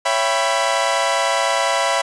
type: chord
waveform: sawtooth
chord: C# half-diminished seventh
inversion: none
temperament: equal with one note detuned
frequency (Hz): 554.4 / 668.5 / 784 / 987.8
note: C#5 / E5 / G5 / B5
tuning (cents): 0 / +24 / 0 / 0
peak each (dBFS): -19 / -17 / -21 / -17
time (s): 0.05-2.02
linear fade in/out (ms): 10
effects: resampled to 22050 Hz + 8-bit